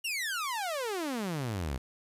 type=exponential sweep; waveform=sawtooth; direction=down; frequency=2900 to 60.5 Hz; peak=-28 dBFS; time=0.04-1.78 s; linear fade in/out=10 ms; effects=resampled to 32000 Hz + 10-bit